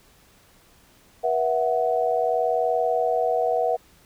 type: chord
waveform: sine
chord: B suspended fourth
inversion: none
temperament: equal with one note detuned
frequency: 482.6 / 659.3 / 740 Hz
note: B4 / E5 / F#5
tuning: -40 / 0 / 0 cents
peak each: -24 dBFS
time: 1.23-3.77 s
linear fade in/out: 20 ms
effects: pink hiss -56 dBFS RMS until 4.05 s